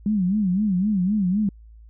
sine tone with vibrato, 196 Hz, G3, in tune, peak -18 dBFS, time 0.06-1.49 s, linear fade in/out 2 ms, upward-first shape sine, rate 3.9 Hz, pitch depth 170 cents each way, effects added 55 Hz sine -43 dBFS peak until 1.89 s

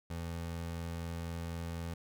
25% pulse tone, 84 Hz, E2, 33 cents sharp, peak -34 dBFS, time 0.1-1.94 s, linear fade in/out 5 ms, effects none

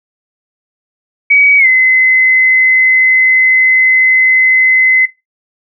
sine tone with pitch glide, 2267 to 2043 Hz, C#7 to C7, +38 to -42 cents, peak -4 dBFS, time 1.3-5.06 s, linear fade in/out 10 ms, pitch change -180 cents, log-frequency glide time 1.58-1.67 s, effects noise-tail reverb RT60 0.2 s tail -18 dB re dry

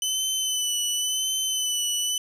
20% pulse tone with vibrato, 3014 Hz, F#7, 31 cents sharp, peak -18 dBFS, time 0.02-2.18 s, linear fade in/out 2 ms, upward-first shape sine, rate 0.93 Hz, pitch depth 33 cents each way, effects none

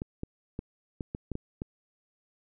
clicks, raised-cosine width 3 ms, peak -21 dBFS, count 8, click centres 0.019 / 0.234 / 0.591 / 1.008 / 1.149 / 1.317 / 1.354 / 1.619 s, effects none

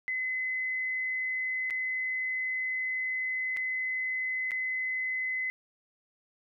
sine tone with dropouts, 2033 Hz, B6, 50 cents sharp, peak -29 dBFS, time 0.08-5.5 s, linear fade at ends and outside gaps 0 ms, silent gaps 1.701-1.707 / 3.566-3.571 / 4.509-4.517 s, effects none

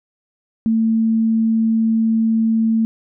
sine tone, 224 Hz, A3, 31 cents sharp, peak -13 dBFS, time 0.66-2.85 s, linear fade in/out 0 ms, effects none

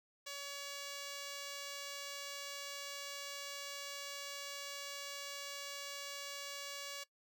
5% pulse tone, 565 Hz, C#5, 33 cents sharp, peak -32 dBFS, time 0.26-7.04 s, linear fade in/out 10 ms, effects noise-tail reverb RT60 0.1 s tail -19 dB re dry

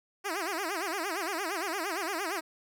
10% pulse tone with vibrato, 360.5 Hz, F#4, 45 cents flat, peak -23 dBFS, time 0.24-2.41 s, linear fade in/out 20 ms, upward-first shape sine, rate 8.7 Hz, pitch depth 230 cents each way, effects none

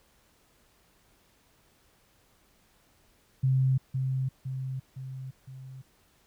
sine tone with echo, 131.6 Hz, C3, 10 cents sharp, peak -21 dBFS, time 3.43-3.78 s, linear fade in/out 10 ms, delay 510 ms, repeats 4, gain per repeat -5 dB, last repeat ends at 5.82 s, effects pink hiss -65 dBFS RMS until 6.26 s

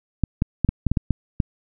clicks, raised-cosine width 5 ms, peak -6 dBFS, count 9, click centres 0.237 / 0.421 / 0.647 / 0.69 / 0.867 / 0.916 / 0.972 / 1.107 / 1.402 s, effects none

